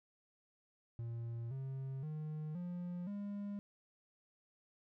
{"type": "tone with pitch steps", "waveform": "triangle", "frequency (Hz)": [116.54, 133.87, 153.78, 176.64, 202.9], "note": ["A#2", "C3", "D#3", "F3", "G#3"], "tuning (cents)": [0, 40, -20, 20, -40], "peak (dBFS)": -38, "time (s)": [0.99, 3.59], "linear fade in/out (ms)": 0, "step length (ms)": 520, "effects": []}